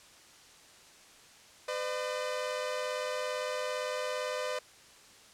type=tone pair together; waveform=sawtooth; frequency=506 / 603.7 Hz; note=B4 / D5; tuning=+42 / +48 cents; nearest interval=minor third; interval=306 cents; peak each=-31 / -32 dBFS; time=1.68-4.59 s; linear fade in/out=5 ms; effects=white hiss -56 dBFS RMS until 5.33 s + low-pass 8000 Hz 12 dB/octave